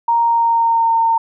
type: tone with pitch glide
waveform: sine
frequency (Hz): 932.3 to 912.6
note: A#5 to A#5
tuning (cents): 0 to -37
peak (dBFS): -11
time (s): 0.08-1.18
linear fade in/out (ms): 5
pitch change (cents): -37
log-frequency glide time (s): 0.23-0.95
effects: none

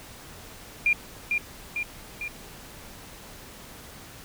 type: tone with echo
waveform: sine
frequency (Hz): 2400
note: D7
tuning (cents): +37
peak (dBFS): -18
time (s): 0.86-0.93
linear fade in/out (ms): 2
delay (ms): 450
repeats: 3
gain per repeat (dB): -4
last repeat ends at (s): 2.28
effects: pink hiss -45 dBFS RMS until 4.24 s

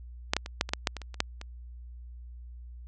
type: clicks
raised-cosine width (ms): 0.2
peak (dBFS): -6 / -8 / -20 / -6 / -19 / -8 / -7 / -19 / -25 / -27 / -7 / -23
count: 12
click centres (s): 0.335 / 0.366 / 0.461 / 0.611 / 0.691 / 0.735 / 0.872 / 0.967 / 1.017 / 1.143 / 1.204 / 1.414
effects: added 60 Hz sine -42 dBFS peak until 2.87 s + resampled to 22050 Hz

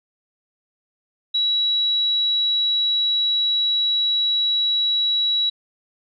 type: tone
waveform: sine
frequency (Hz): 3900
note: B7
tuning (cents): -23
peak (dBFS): -17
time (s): 1.34-5.5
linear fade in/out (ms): 10
effects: none

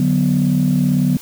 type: chord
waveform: sine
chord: B minor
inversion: first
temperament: equal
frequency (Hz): 146.83 / 185 / 246.9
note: D3 / F#3 / B3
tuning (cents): 0 / 0 / 0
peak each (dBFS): -16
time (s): 0-1.17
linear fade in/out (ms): 2
effects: tanh soft clip ceiling -6 dBFS + white hiss -38 dBFS RMS until 1.21 s

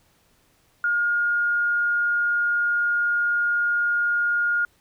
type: tone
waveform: sine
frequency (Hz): 1423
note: F6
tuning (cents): +32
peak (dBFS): -19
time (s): 0.84-4.65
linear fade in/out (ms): 2
effects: pink hiss -62 dBFS RMS until 4.8 s

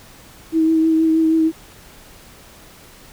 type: tone with vibrato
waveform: sine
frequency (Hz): 321.2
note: E4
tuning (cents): -45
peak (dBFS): -12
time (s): 0.52-1.52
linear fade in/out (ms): 50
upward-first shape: triangle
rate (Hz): 6.3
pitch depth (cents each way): 21
effects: pink hiss -44 dBFS RMS until 3.12 s

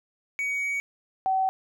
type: tone pair in turn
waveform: triangle / sine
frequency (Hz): 2251 / 761.7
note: C#7 / G5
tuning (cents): +26 / -50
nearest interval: octave + perfect fifth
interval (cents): 1876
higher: first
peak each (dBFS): -24 / -21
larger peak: second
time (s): 0.39-0.8 / 1.26-1.49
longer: first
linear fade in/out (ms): 0
effects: none

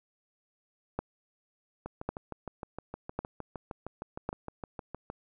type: two click trains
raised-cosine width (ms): 1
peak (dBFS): -17 / -24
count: 4 / 22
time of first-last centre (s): 0.99-4.29 / 1.86-5.101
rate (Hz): 0.909 / 6.48
effects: none

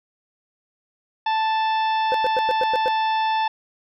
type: harmonic tone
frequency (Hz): 880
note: A5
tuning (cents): 0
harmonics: 1 / 2 / 3 / 4 / 5 / 6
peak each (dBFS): -19 / -31 / -33 / -33 / -43 / -41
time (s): 1.26-3.48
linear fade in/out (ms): 5
type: tone bursts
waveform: triangle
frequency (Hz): 513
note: C5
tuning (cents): -34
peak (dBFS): -18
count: 7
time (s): 2.12-2.881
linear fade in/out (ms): 0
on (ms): 23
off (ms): 100
effects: none

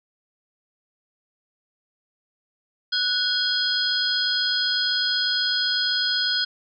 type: tone cluster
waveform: sine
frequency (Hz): 1482 / 3277 / 4234 / 4974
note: F#6 / G#7 / C8 / D#8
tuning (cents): +2 / -24 / +20 / -1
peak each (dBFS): -26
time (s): 2.92-6.45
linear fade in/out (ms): 10
effects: none

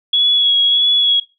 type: tone with vibrato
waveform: sine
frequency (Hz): 3356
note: G#7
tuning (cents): +17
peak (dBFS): -10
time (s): 0.13-1.2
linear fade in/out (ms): 5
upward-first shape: sine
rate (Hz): 1.6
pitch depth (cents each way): 22
effects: noise-tail reverb RT60 0.3 s tail -20 dB re dry

